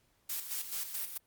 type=noise with tremolo; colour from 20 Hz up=blue; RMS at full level=-36 dBFS; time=0.29-1.18 s; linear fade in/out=10 ms; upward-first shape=square; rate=4.6 Hz; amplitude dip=60%; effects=pink hiss -72 dBFS RMS until 1.26 s + Opus 48 kbps